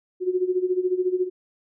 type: tone with tremolo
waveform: sine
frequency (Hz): 366.2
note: F#4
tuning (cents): -18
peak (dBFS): -17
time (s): 0.2-1.3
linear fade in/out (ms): 50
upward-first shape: sine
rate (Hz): 14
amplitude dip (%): 80
effects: none